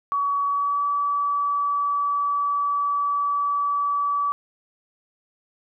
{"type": "tone with pitch glide", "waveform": "sine", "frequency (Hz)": [1132, 1148.5], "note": ["C#6", "D6"], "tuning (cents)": [36, -39], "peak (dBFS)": -20, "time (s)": [0.12, 4.32], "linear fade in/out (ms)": 0, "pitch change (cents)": 25, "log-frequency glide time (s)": [0.46, 0.84], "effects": []}